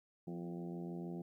harmonic tone with a mistuned harmonic, 86.5 Hz, F2, 16 cents flat, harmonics 2 / 3 / 4 / 5 / 6 / 7 / 8 / 9, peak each -43 / -50 / -47 / -55 / -60 / -62 / -58 / -60 dBFS, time 0.27-1.22 s, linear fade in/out 5 ms, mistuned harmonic 3, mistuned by -48 cents, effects 13-bit

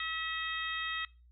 harmonic tone with a mistuned harmonic, 645 Hz, E5, 38 cents flat, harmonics 2 / 3 / 4 / 5 / 6, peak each -40 / -38 / -42 / -42 / -41 dBFS, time 0-1.05 s, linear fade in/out 2 ms, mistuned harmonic 6, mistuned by -70 cents, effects noise-tail reverb RT60 0.3 s tail -22 dB re dry + added 60 Hz sine -57 dBFS peak until 1.31 s

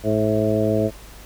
harmonic tone with a mistuned harmonic, 107.4 Hz, A2, 41 cents flat, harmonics 1 / 2 / 3 / 4 / 5 / 6, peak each -24 / -24 / -24 / -24 / -24 / -24 dBFS, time 0.03-0.91 s, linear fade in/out 50 ms, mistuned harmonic 6, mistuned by +22 cents, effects added 50 Hz sine -41 dBFS peak until 1.25 s + pink hiss -44 dBFS RMS until 1.25 s

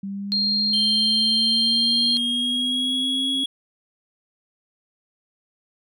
sine exponential sweep, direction up, 196 to 270.2 Hz, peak -27 dBFS, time 0.03-3.44 s, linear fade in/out 5 ms
sine tone, 4213 Hz, C8, 11 cents sharp, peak -19 dBFS, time 0.32-2.17 s, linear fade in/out 0 ms
triangle tone with pitch glide, 3160 to 3336 Hz, G7 to G#7, +13 to +7 cents, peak -20 dBFS, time 0.73-3.46 s, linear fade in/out 5 ms, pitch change +94 cents, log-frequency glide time 1.52-2.96 s
effects none

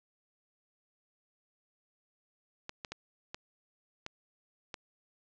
clicks, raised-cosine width 0.2 ms, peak -22 dBFS, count 6, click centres 2.694 / 2.848 / 2.92 / 3.345 / 4.064 / 4.742 s, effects low-pass 7000 Hz 12 dB/octave

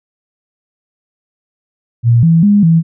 sine tone with pitch steps, 117.9 / 165 / 204.7 / 164.5 Hz, A#2 / E3 / G#3 / E3, +20 / +2 / -25 / -3 cents, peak -5 dBFS, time 2.03-2.83 s, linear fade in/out 50 ms, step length 200 ms, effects none

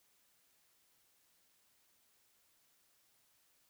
silence, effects white hiss -73 dBFS RMS until 3.69 s

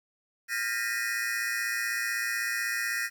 square tone cluster, 1401 / 1609 / 1837 / 1953 / 2481 Hz, F6 / G6 / A#6 / B6 / D#7, +5 / +45 / -26 / -20 / -6 cents, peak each -39 / -38 / -32 / -36 / -39 dBFS, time 0.48-3.1 s, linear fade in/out 50 ms, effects 10-bit

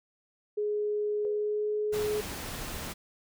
sine tone with pitch glide, 418.4 to 422.5 Hz, G#4 to G#4, +13 to +30 cents, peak -27 dBFS, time 0.57-2.21 s, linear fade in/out 10 ms, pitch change +17 cents, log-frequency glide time 1.24-1.77 s
sine tone with exponential decay, 499.7 Hz, B4, 20 cents sharp, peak -35 dBFS, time 1.25-1.62 s, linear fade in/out 0 ms, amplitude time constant 79 ms
pink noise, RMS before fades -38 dBFS, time 1.92-2.94 s, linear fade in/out 20 ms
effects none

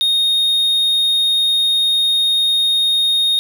triangle tone, 3709 Hz, A#7, 9 cents flat, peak -11 dBFS, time 0.01-3.39 s, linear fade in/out 0 ms, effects 8-bit

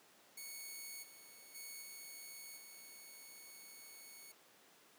5% pulse tone with level steps, 2217 Hz, C#7, in tune, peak -37 / -47 / -38 / -40 / -44 dBFS, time 0.37-4.32 s, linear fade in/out 5 ms, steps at 1.02 / 1.54 / 1.81 / 2.56 s, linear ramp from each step 20 ms, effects pink hiss -65 dBFS RMS until 4.98 s + high-pass 300 Hz 12 dB/octave

